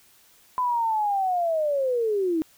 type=linear sweep; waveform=sine; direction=down; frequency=1013 to 307.8 Hz; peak=-21 dBFS; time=0.58-2.42 s; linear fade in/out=0 ms; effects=white hiss -57 dBFS RMS until 2.57 s